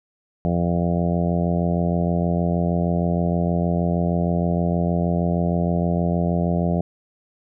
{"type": "harmonic tone", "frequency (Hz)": 86.4, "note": "F2", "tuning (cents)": -18, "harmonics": [1, 2, 3, 4, 5, 6, 7, 8, 9], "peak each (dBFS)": [-26, -20, -30, -31, -31, -34, -29, -30, -38], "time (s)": [0.45, 6.81], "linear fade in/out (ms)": 0, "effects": []}